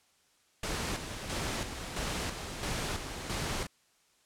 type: noise with tremolo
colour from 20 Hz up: pink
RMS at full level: -34 dBFS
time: 0.63-3.67 s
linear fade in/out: 5 ms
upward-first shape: square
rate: 1.5 Hz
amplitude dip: 50%
effects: white hiss -68 dBFS RMS until 4.25 s + low-pass 9000 Hz 12 dB/octave